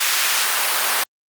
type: noise with high-pass filter sweep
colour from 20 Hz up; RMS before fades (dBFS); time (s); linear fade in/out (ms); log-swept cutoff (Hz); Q
pink; -19; 0-1.04; 10; 1600 to 910; 0.84
effects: Opus 48 kbps